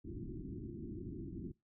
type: low-pass noise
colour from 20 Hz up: white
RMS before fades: -45 dBFS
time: 0.04-1.52 s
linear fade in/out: 10 ms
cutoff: 370 Hz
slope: 96 dB/octave
effects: noise-tail reverb RT60 0.2 s tail -21 dB re dry